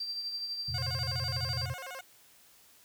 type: tone with tremolo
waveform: sine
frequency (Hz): 4700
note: D8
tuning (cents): +1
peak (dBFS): -32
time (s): 0-1.66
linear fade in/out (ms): 5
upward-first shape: triangle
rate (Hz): 12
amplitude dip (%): 50
type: chord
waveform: sine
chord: F suspended fourth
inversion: none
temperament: just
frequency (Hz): 87.31 / 116.41 / 130.96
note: F2 / Bb2 / C3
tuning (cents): 0 / -2 / +2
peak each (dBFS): -38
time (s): 0.68-1.74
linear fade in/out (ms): 10
type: tone with vibrato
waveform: 15% pulse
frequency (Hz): 622.3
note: D#5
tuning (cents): 0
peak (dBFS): -34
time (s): 0.74-2.01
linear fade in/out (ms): 5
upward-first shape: square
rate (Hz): 12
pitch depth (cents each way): 270
effects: white hiss -60 dBFS RMS until 2.84 s